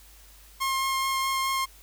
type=tone with vibrato; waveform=sawtooth; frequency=1069 Hz; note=C6; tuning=37 cents sharp; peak=-21 dBFS; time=0.6-1.66 s; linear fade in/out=20 ms; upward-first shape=sine; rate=4.7 Hz; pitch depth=9 cents each way; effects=added 50 Hz sine -52 dBFS peak until 1.82 s + white hiss -54 dBFS RMS until 1.82 s